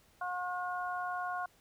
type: harmonic tone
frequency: 360 Hz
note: F#4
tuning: 47 cents flat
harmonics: 2 / 3 / 4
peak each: -37 / -39 / -40 dBFS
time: 0.21-1.46 s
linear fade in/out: 5 ms
effects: pink hiss -66 dBFS RMS until 1.6 s